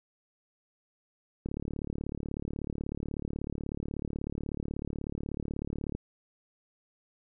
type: click train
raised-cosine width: 3 ms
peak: -22 dBFS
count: 164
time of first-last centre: 1.46-5.95 s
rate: 36.3 Hz
effects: none